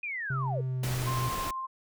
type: linear sweep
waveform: sine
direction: down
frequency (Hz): 2498 to 427.9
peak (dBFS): -32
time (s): 0.03-0.61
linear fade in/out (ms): 5
type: tone with pitch glide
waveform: triangle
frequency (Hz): 132.8 to 123.91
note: C3 to B2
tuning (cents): +26 to +6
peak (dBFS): -27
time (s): 0.3-1.29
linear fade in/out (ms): 5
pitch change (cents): -120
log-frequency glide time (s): 0.43-1.12
type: noise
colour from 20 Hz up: pink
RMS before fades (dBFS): -36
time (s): 0.83-1.51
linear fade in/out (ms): 5
type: tone with tremolo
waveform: sine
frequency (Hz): 1052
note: C6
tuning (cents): +9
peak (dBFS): -31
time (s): 1.06-1.67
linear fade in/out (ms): 20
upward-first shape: triangle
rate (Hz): 12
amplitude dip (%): 25
effects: none